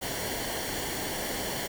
pink noise with comb filter, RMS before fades -33 dBFS, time 0.01-1.68 s, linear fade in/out 20 ms, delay 0.79 ms, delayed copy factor -0.6, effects none

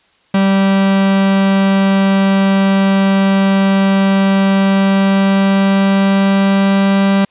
45% pulse tone with pitch glide, 194.7 to 196.28 Hz, G3 to G3, -12 to +2 cents, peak -9 dBFS, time 0.34-7.25 s, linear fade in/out 5 ms, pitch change +14 cents, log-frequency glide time 4.51-7.12 s, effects white hiss -54 dBFS RMS until 7.3 s + resampled to 8000 Hz

